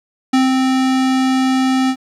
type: tone with ADSR envelope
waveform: square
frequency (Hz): 261.2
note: C4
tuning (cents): -3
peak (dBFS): -10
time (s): 0.33-1.96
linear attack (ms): 8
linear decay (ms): 160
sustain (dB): -3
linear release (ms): 66
effects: low-pass 7000 Hz 12 dB/octave + 8-bit